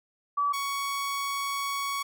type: tone pair in turn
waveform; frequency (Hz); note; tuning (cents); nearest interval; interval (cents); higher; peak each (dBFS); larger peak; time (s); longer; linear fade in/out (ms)
sine / sawtooth; 1148 / 1117.3; D6 / C#6; -40 / +13; unison; 47; first; -23 / -25; first; 0.37-0.53 / 0.53-2.03; second; 10
effects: none